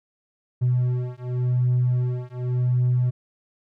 triangle beating tone pair, 124.1 / 124.99 Hz, B2 / B2, +9 / +21 cents, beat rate 0.89 Hz, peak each -20 dBFS, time 0.61-3.11 s, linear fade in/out 20 ms, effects tanh soft clip ceiling -13 dBFS

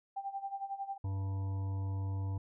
sine tone with tremolo, 788 Hz, G5, 9 cents sharp, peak -34 dBFS, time 0.16-0.98 s, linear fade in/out 10 ms, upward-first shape sine, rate 11 Hz, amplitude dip 80%
harmonic tone, 97.1 Hz, G2, 16 cents flat, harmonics 1 / 3 / 5 / 7 / 9 / 10, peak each -33 / -49 / -56 / -58 / -55 / -56 dBFS, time 1.04-2.38 s, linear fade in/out 5 ms
effects none

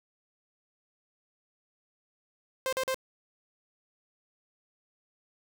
sawtooth tone bursts, 523.3 Hz, C5, in tune, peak -24 dBFS, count 3, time 2.66-2.944 s, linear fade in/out 0 ms, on 66 ms, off 43 ms, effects none

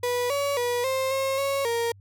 35% pulse tone with pitch steps, 489.5 / 565 / 485 / 527 / 537 / 552 / 466.6 Hz, B4 / C#5 / B4 / C5 / C5 / C#5 / A#4, -15 / +33 / -31 / +12 / +45 / -7 / +2 cents, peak -22 dBFS, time 0.03-1.92 s, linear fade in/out 5 ms, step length 270 ms, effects added 98 Hz sine -48 dBFS peak until 2 s

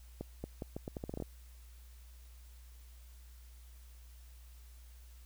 accelerating click train, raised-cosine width 2 ms, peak -26 dBFS, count 12, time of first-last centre 0.21-1.223 s, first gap 230 ms, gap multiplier 0.79, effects added 60 Hz sine -52 dBFS peak until 5.25 s + white hiss -65 dBFS RMS until 5.25 s

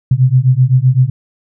sine beating tone pair, 124.8 / 132.6 Hz, B2 / C3, +19 / +23 cents, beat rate 7.8 Hz, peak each -10 dBFS, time 0.11-1.1 s, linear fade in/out 5 ms, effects none

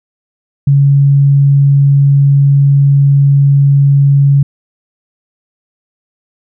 sine tone, 140.1 Hz, C#3, 19 cents sharp, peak -4 dBFS, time 0.67-4.43 s, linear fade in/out 5 ms, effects none

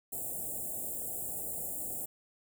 white band-stop noise, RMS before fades -38 dBFS, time 0.12-2.06 s, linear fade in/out 10 ms, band 790 to 7300 Hz, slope 96 dB/octave, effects none

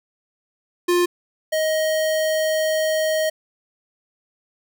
square tone pair in turn, 352.4 / 627.9 Hz, F4 / D#5, +16 / +16 cents, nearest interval minor seventh, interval 1000 cents, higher second, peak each -16 / -19 dBFS, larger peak first, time 0.88-1.06 / 1.52-3.3 s, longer second, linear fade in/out 10 ms, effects none

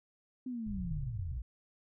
sine linear sweep, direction down, 260 to 50.2 Hz, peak -36 dBFS, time 0.46-1.42 s, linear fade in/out 5 ms
pink low-pass noise, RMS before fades -41 dBFS, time 0.66-1.39 s, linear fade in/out 10 ms, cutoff 140 Hz, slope 48 dB/octave
effects none

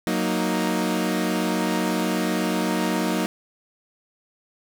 sawtooth chord, D# minor, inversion first, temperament equal, 185 / 233.1 / 311.1 Hz, F#3 / A#3 / D#4, 0 / 0 / 0 cents, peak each -22 dBFS, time 0.07-3.26 s, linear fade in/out 0 ms, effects none

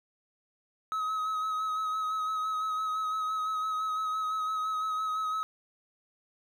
triangle tone with vibrato, 1276 Hz, D#6, 43 cents sharp, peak -27 dBFS, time 0.92-5.43 s, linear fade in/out 0 ms, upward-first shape sine, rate 5.9 Hz, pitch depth 24 cents each way, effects none

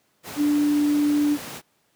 sine tone in noise, 293.7 Hz, D4, in tune, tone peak -17 dBFS, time 0.36-1.38 s, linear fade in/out 50 ms, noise pink, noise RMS -35 dBFS, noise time 0.23-1.62 s, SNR +15 dB, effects pink hiss -66 dBFS RMS until 1.95 s + high-pass 150 Hz 12 dB/octave

